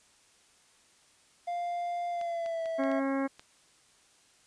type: tone with pitch glide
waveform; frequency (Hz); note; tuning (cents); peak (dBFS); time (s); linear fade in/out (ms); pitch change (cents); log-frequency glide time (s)
triangle; 698.5 to 655.5; F5 to E5; 0 to -10; -29; 1.47-3; 10; -110; 2.1-2.64
type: clicks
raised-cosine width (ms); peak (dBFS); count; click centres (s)
0.2; -30; 6; 2.213 / 2.461 / 2.658 / 2.837 / 2.916 / 3.395
type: harmonic tone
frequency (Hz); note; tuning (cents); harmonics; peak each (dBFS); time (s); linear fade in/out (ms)
272; C#4; -33; 1 / 2 / 3 / 4 / 5 / 6 / 7 / 8; -29 / -34 / -40 / -40 / -45 / -43 / -48 / -46; 2.78-3.28; 20
effects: white hiss -63 dBFS RMS until 4.46 s + resampled to 22050 Hz